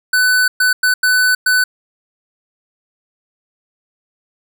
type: tone bursts at uneven times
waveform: square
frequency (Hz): 1500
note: F#6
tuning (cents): +23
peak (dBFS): -11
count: 5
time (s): 0.13-0.48 / 0.6-0.73 / 0.83-0.94 / 1.03-1.35 / 1.46-1.64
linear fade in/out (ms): 5
effects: none